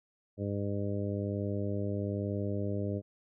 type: harmonic tone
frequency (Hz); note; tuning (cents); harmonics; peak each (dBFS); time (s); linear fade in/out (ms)
101.1; G#2; -46; 1 / 2 / 3 / 4 / 5 / 6; -34 / -37 / -39 / -40 / -41 / -42; 0.37-3.02; 50
effects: none